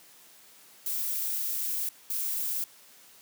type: noise bursts at uneven times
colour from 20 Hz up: violet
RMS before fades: -31 dBFS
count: 2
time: 0.86-1.89 / 2.1-2.64 s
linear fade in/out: 2 ms
effects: white hiss -55 dBFS RMS until 3.21 s + high-pass 150 Hz 12 dB/octave